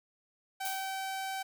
sawtooth tone, 770 Hz, G5, 31 cents flat, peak -31 dBFS, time 0.6-1.43 s, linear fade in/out 10 ms
blue noise with exponential decay, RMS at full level -36 dBFS, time 0.65-1.16 s, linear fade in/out 1 ms, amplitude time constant 110 ms
effects none

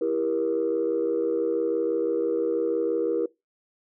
sine chord, E diminished, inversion none, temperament just, 329.6 / 395.6 / 474.7 Hz, E4 / G4 / Bb4, 0 / +16 / +31 cents, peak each -27 / -28 / -24 dBFS, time 0.01-3.26 s, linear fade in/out 5 ms, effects noise-tail reverb RT60 0.2 s tail -21 dB re dry + tanh soft clip ceiling -16 dBFS

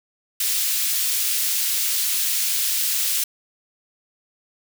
white high-pass noise, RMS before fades -22 dBFS, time 0.4-3.24 s, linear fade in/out 5 ms, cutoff 2700 Hz, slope 12 dB/octave, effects none

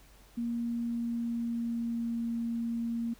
sine tone with pitch glide, 235 to 232.3 Hz, A#3 to A#3, +14 to -6 cents, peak -30 dBFS, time 0.37-3.14 s, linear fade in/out 10 ms, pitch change -20 cents, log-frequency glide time 0.76-2.22 s, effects added 47 Hz sine -58 dBFS peak until 3.19 s + pink hiss -60 dBFS RMS until 3.19 s

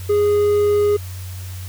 triangle tone, 413.2 Hz, G#4, 9 cents flat, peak -11 dBFS, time 0.09-0.97 s, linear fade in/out 10 ms, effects added 92 Hz sine -28 dBFS peak until 1.68 s + white hiss -40 dBFS RMS until 1.68 s

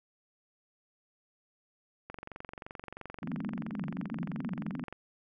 click train, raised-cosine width 0.5 ms, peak -27 dBFS, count 66, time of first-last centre 2.1-4.926 s, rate 23 Hz
white band-pass noise, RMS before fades -37 dBFS, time 3.22-4.84 s, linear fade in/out 10 ms, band 160 to 250 Hz, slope 48 dB/octave
effects none

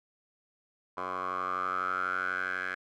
10% pulse tone with band-pass filter sweep, 92.1 Hz, F#2, 7 cents flat, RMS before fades -33 dBFS, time 0.97-2.75 s, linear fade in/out 5 ms, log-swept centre 1000 to 1700 Hz, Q 8.5, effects none

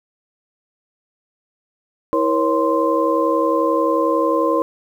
sine tone cluster, 325.4 / 477.8 / 549 / 1043 Hz, E4 / A#4 / C#5 / C6, -22 / +43 / -17 / -6 cents, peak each -20 dBFS, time 2.13-4.62 s, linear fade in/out 0 ms, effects 8-bit

